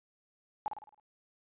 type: tone with echo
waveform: sine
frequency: 846 Hz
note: G#5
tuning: 32 cents sharp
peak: -29 dBFS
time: 0.66-0.68 s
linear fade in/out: 0 ms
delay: 53 ms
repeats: 6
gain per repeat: -6 dB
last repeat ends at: 0.998 s
effects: resampled to 8000 Hz